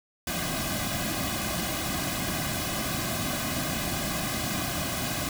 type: noise with comb filter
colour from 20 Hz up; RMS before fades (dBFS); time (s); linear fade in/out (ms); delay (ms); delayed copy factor
pink; -30; 0.27-5.29; 2; 2.2; -0.9
effects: none